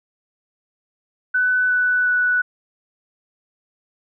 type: tone with pitch steps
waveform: sine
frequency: 1499 / 1489.5 / 1480.1 Hz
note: F#6 / F#6 / F#6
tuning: +22 / +11 / 0 cents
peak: -15 dBFS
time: 1.34-2.42 s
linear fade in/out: 10 ms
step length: 360 ms
effects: none